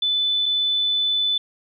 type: tone pair in turn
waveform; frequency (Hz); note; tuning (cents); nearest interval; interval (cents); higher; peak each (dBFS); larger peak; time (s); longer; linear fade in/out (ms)
sine; 3501 / 3501; A7 / A7; -9 / -9; unison; 0; neither; -18; neither; 0.02-0.46 / 0.46-1.38; second; 5
effects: none